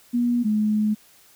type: tone pair in turn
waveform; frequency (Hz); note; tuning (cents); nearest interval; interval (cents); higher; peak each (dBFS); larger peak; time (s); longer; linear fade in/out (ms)
sine; 240.9 / 212.8; B3 / G#3; -43 / +42; major second; 215; first; -18; neither; 0.13-0.44 / 0.44-0.95; second; 20
effects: white hiss -54 dBFS RMS until 1.35 s